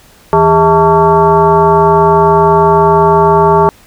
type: tone with frequency modulation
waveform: sine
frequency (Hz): 648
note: E5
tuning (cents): -30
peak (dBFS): -4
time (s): 0.33-3.69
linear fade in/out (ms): 0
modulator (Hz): 242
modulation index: 1.9
effects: pink hiss -43 dBFS RMS until 3.86 s